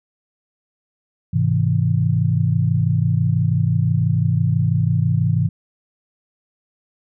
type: chord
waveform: sine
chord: Ab augmented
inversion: none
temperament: just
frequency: 103.83 / 129.78 / 162.23 Hz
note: Ab2 / C3 / E3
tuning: 0 / -14 / -27 cents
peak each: -19 dBFS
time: 1.33-5.49 s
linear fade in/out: 10 ms
effects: none